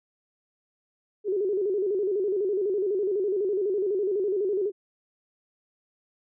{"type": "tone with vibrato", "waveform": "sine", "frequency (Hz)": 394, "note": "G4", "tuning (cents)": 9, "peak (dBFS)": -23, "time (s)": [1.24, 4.72], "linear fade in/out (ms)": 50, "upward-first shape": "square", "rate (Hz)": 12, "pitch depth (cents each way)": 100, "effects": []}